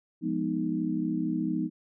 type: chord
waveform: sine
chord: F half-diminished seventh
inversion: none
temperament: equal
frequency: 174.61 / 207.7 / 246.9 / 311.1 Hz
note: F3 / Ab3 / Cb4 / Eb4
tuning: 0 / 0 / 0 / 0 cents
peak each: -33 / -34 / -32 / -30 dBFS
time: 0.21-1.7 s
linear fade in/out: 50 ms
effects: none